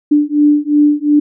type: beating tone pair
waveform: sine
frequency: 293.7 / 296.5 Hz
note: D4 / D4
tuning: 0 / +17 cents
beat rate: 2.8 Hz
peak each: -11 dBFS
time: 0.11-1.2 s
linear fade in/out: 10 ms
effects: none